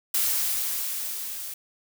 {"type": "noise with level ramp", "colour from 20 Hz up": "blue", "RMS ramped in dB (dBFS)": [-23, -36], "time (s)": [0.14, 1.54], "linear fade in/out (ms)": 5, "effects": []}